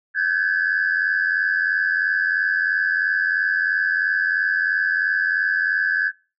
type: tone cluster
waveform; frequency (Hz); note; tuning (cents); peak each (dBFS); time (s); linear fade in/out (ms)
sine; 1531 / 1631 / 1714; G6 / G#6 / A6; -41 / -32 / -46; -21; 0.14-6.12; 50
effects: noise-tail reverb RT60 0.3 s tail -20 dB re dry + tanh soft clip ceiling -11 dBFS